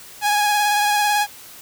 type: tone with vibrato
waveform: sawtooth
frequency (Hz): 830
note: G#5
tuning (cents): -1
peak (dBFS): -12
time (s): 0.21-1.27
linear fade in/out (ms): 50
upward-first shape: triangle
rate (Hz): 18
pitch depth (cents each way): 27
effects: white hiss -41 dBFS RMS until 1.61 s